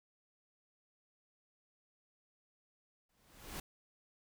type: noise with exponential growth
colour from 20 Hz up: pink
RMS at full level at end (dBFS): -41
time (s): 3.09-3.6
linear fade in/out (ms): 5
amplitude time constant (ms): 110
effects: none